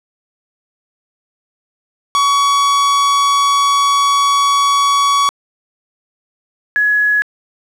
45% pulse / sine tone pair in turn, 1125 / 1685.6 Hz, C#6 / G#6, +25 / +25 cents, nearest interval perfect fifth, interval 700 cents, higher second, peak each -10 dBFS, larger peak neither, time 2.15-5.29 / 6.76-7.22 s, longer first, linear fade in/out 0 ms, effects low-pass 9000 Hz 12 dB/octave + 7-bit

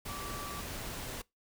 sine tone in noise, 1158 Hz, D6, 25 cents flat, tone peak -43 dBFS, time 0.08-0.61 s, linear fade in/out 10 ms, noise pink, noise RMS -41 dBFS, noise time 0.05-1.22 s, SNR -5 dB, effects noise-tail reverb RT60 0.2 s tail -23 dB re dry

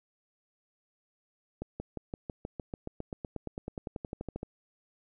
accelerating click train, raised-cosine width 2 ms, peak -23 dBFS, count 25, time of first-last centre 1.62-4.431 s, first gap 180 ms, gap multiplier 0.96, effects none

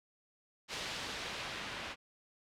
white noise with low-pass filter sweep, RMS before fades -42 dBFS, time 0.68-1.96 s, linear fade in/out 50 ms, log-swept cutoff 4500 to 2600 Hz, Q 0.93, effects none

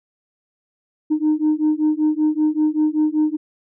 sine beating tone pair, 304.3 / 309.5 Hz, D#4 / D#4, -38 / -9 cents, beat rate 5.2 Hz, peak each -17 / -17 dBFS, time 1.1-3.37 s, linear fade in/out 20 ms, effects tanh soft clip ceiling -11 dBFS

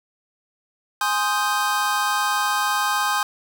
square chord, Ab major seventh, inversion none, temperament equal, 830.6 / 1046.5 / 1244.5 / 1568 Hz, Ab5 / C6 / Eb6 / G6, 0 / 0 / 0 / 0 cents, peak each -26 dBFS, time 1.01-3.23 s, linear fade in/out 2 ms, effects none

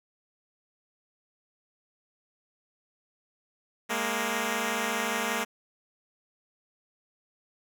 5% pulse tone pair together, 207.9 / 233.1 Hz, G#3 / A#3, +2 / 0 cents, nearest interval major second, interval 198 cents, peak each -20 / -18 dBFS, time 3.89-5.45 s, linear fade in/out 20 ms, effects none

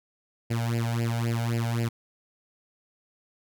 sawtooth tone with flanger, 116.54 Hz, A#2, in tune, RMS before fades -27 dBFS, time 0.5-1.89 s, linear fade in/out 10 ms, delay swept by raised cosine 0.4 to 1.38 ms, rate 3.8 Hz, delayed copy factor +0.9, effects none

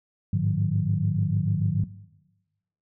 sine tone cluster, 100.5 / 107.3 / 151.6 / 179.5 Hz, G2 / A2 / D#3 / F3, +44 / -43 / -45 / +48 cents, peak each -26 dBFS, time 0.33-1.84 s, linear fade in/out 5 ms, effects noise-tail reverb RT60 1.0 s tail -17 dB re dry + tanh soft clip ceiling -10 dBFS

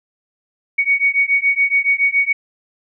sine beating tone pair, 2233 / 2240.1 Hz, C#7 / C#7, +12 / +18 cents, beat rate 7.1 Hz, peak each -16 dBFS, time 0.78-2.33 s, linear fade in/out 10 ms, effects none

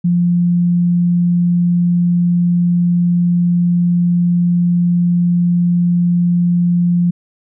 sine tone, 174.61 Hz, F3, in tune, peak -10 dBFS, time 0.04-7.11 s, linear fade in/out 10 ms, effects none

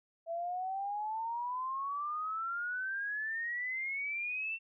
sine exponential sweep, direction up, 659.3 to 2708 Hz, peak -34 dBFS, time 0.26-4.59 s, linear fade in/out 50 ms, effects none

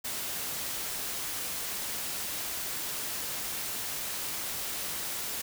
white noise, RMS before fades -35 dBFS, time 0.04-5.42 s, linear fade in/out 10 ms, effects none

